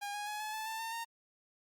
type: tone with pitch steps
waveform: sawtooth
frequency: 812 / 826.7 / 841.6 / 856.8 / 872.3 / 888.1 / 904.1 / 920.4 Hz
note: G#5 / G#5 / G#5 / A5 / A5 / A5 / A5 / A#5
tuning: -39 / -8 / +23 / -46 / -15 / +16 / +47 / -22 cents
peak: -34 dBFS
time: 0.01-1.05 s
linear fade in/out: 20 ms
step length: 130 ms
effects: Opus 48 kbps